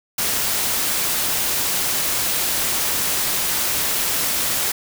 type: noise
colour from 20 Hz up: white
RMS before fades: -21 dBFS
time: 0.18-4.72 s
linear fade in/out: 5 ms
effects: none